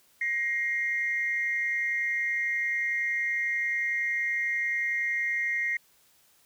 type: tone pair together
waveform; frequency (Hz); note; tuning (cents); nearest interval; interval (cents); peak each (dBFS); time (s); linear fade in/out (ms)
sine; 1887 / 2118; A#6 / C7; +21 / +21; major second; 200; -28; 0.21-5.77; 5
effects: tanh soft clip ceiling -18 dBFS + white hiss -63 dBFS RMS until 6.45 s